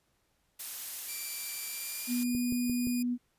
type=noise; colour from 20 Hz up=blue; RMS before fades=-38 dBFS; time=0.59-2.24 s; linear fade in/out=10 ms
type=tone with pitch glide; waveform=5% pulse; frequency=2349 to 2454 Hz; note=D7 to D#7; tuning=0 to -25 cents; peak=-30 dBFS; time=1.08-3.03 s; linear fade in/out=10 ms; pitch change=+75 cents; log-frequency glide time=1.68-2.37 s
type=tone; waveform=sine; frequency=244.5 Hz; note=B3; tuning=17 cents flat; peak=-28 dBFS; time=2.07-3.18 s; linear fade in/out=50 ms
type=click train; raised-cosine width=3 ms; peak=-27 dBFS; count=4; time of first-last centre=2.35-2.871 s; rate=5.76 Hz
effects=pink hiss -74 dBFS RMS until 3.38 s + resampled to 32000 Hz